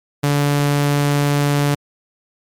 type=tone; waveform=sawtooth; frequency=144.1 Hz; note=D3; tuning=33 cents flat; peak=-10 dBFS; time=0.23-1.75 s; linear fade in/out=10 ms; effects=MP3 96 kbps

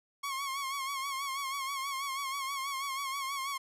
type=tone with vibrato; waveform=sawtooth; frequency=1095 Hz; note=C#6; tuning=22 cents flat; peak=-30 dBFS; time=0.23-3.58 s; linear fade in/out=10 ms; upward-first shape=sine; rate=6.2 Hz; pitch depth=62 cents each way; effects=resampled to 32000 Hz

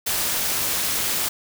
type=noise with amplitude modulation; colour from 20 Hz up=white; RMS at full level=-21 dBFS; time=0.06-1.29 s; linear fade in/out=10 ms; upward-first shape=sine; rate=228 Hz; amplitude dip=55%; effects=none

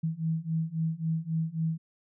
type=beating tone pair; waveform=sine; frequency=159.8 / 163.5 Hz; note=D#3 / E3; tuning=+47 / -14 cents; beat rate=3.7 Hz; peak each=-31 / -30 dBFS; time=0.03-1.78 s; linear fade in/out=10 ms; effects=none

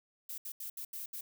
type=noise bursts at uneven times; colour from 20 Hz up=violet; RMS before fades=-42 dBFS; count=6; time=0.29-0.38 / 0.45-0.52 / 0.6-0.7 / 0.77-0.85 / 0.93-1.06 / 1.13-1.21 s; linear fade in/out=5 ms; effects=none

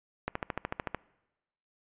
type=click train; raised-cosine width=0.5 ms; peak=-16 dBFS; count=10; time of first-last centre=0.28-0.947 s; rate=13.5 Hz; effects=noise-tail reverb RT60 1.0 s tail -23 dB re dry + resampled to 8000 Hz

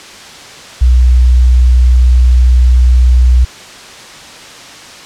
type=tone; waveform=sine; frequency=62 Hz; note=B1; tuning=7 cents sharp; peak=-3 dBFS; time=0.81-3.45 s; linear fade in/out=10 ms; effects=white hiss -31 dBFS RMS until 5.05 s + low-pass 6000 Hz 12 dB/octave

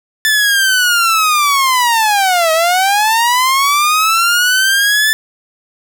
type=linear two-way sweep; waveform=sawtooth; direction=down then up; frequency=1760 to 632 to 1760 Hz; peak=-6 dBFS; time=0.25-5.13 s; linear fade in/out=0 ms; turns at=2.52 s; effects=none

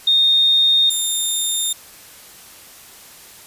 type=tone pair in turn; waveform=sine / 15% pulse; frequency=3680 / 3638 Hz; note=A#7 / A#7; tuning=-23 / -43 cents; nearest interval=unison; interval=20 cents; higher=first; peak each=-11 dBFS; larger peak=neither; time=0.07-0.9 / 0.9-1.73 s; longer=neither; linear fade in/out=5 ms; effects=white hiss -42 dBFS RMS until 3.46 s + resampled to 32000 Hz

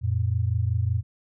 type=tone pair together; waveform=sine; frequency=89.6 / 114.96 Hz; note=F2 / A#2; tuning=+45 / -24 cents; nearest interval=major third; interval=431 cents; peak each=-24 dBFS; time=0.01-1.03 s; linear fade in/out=50 ms; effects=none

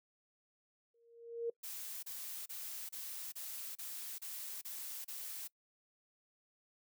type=tone with exponential growth; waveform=sine; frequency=466.2 Hz; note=A#4; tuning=in tune; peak=-32 dBFS; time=0.94-1.5 s; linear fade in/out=5 ms; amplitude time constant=120 ms
type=noise bursts; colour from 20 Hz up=blue; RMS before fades=-45 dBFS; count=9; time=1.63-5.478 s; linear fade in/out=10 ms; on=400 ms; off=31 ms
effects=noise-tail reverb RT60 0.1 s tail -23 dB re dry

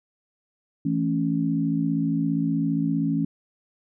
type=chord; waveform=sine; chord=A major; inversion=second; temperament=equal; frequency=164.81 / 220 / 277.2 Hz; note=E3 / A3 / C#4; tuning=0 / 0 / 0 cents; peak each=-25 / -28 / -24 dBFS; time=0.85-3.25 s; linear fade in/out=5 ms; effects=none

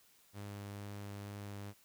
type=tone with vibrato; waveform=sawtooth; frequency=101.5 Hz; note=G#2; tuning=39 cents flat; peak=-40 dBFS; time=0.33-1.74 s; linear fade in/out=50 ms; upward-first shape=triangle; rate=2.2 Hz; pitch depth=9 cents each way; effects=white hiss -67 dBFS RMS until 1.84 s

